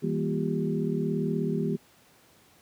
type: tone cluster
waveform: sine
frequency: 162.3 / 198.8 / 237.4 / 355.3 / 396.3 Hz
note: E3 / G3 / A#3 / F4 / G4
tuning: -27 / +25 / +32 / +30 / +19 cents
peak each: -29 / -32 / -31 / -36 / -32 dBFS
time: 0.02-1.77 s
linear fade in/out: 20 ms
effects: pink hiss -59 dBFS RMS until 2.61 s + high-pass 100 Hz 12 dB/octave